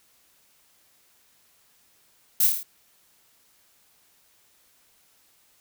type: noise with echo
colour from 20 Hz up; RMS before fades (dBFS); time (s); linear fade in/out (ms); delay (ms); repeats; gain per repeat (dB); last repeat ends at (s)
violet; -20; 2.4-2.47; 5; 27; 6; -3; 2.632
effects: white hiss -62 dBFS RMS until 5.6 s